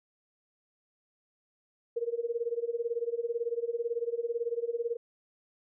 sine tone with tremolo, 469.2 Hz, A#4, 11 cents sharp, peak -26 dBFS, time 1.96-4.97 s, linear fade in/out 10 ms, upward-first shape sine, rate 18 Hz, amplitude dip 90%, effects none

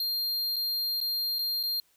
square tone with dropouts, 4200 Hz, C8, 6 cents sharp, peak -28 dBFS, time 0-1.8 s, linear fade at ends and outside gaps 2 ms, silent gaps 0.56-0.564 / 1.004-1.012 / 1.386-1.39 / 1.63-1.635 s, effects white hiss -67 dBFS RMS until 1.96 s

